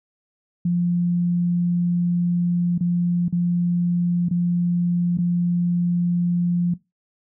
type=tone with dropouts; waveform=sine; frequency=174.61 Hz; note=F3; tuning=in tune; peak=-17 dBFS; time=0.65-6.74 s; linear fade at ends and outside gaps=5 ms; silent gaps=2.78-2.807 / 3.283-3.325 / 4.287-4.31 / 5.174-5.185 s; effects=noise-tail reverb RT60 0.2 s tail -18 dB re dry